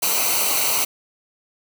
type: noise with comb filter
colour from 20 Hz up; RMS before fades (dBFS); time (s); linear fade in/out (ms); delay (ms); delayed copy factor
white; -20; 0.02-0.85; 10; 0.58; -0.75
effects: none